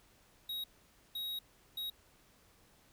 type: tone bursts at uneven times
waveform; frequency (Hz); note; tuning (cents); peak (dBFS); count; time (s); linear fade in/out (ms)
square; 3800; A#7; +33; -38; 3; 0.49-0.64 / 1.15-1.39 / 1.77-1.9; 5
effects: pink hiss -66 dBFS RMS until 2.92 s